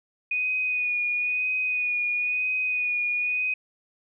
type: tone with vibrato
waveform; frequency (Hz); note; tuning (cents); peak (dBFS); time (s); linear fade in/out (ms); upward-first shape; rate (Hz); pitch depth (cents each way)
sine; 2476; D#7; -9; -23; 0.31-3.54; 5; sine; 1; 25
effects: none